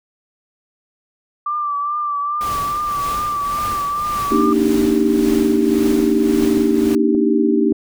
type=tone with vibrato; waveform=sine; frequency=1174 Hz; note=D6; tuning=1 cent flat; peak=-18 dBFS; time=1.46-4.53 s; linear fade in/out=5 ms; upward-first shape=triangle; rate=2.4 Hz; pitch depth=47 cents each way
type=noise with tremolo; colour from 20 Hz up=pink; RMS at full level=-28 dBFS; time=2.41-6.95 s; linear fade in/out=0 ms; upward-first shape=triangle; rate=1.8 Hz; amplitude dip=65%
type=chord; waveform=sine; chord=Eb major seventh; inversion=second; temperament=equal with one note detuned; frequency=233.1 / 288.5 / 311.1 / 392 Hz; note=Bb3 / D4 / Eb4 / G4; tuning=0 / -31 / 0 / 0 cents; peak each=-18 / -19 / -17 / -18 dBFS; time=4.31-7.73 s; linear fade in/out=10 ms
type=click train; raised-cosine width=2 ms; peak=-17 dBFS; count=6; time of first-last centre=4.85-7.724 s; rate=1.74 Hz
effects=none